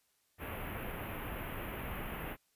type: band-stop noise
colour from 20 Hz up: pink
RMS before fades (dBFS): -41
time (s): 0.38-2.37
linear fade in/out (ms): 50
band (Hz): 2900 to 12000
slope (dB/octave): 48
effects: white hiss -75 dBFS RMS until 2.55 s + resampled to 32000 Hz